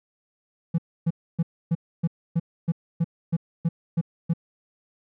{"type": "tone bursts", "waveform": "triangle", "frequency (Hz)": 166.6, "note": "E3", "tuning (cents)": 19, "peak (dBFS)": -16, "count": 12, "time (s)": [0.74, 4.336], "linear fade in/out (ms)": 10, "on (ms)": 43, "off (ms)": 280, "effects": ["tanh soft clip ceiling -12 dBFS"]}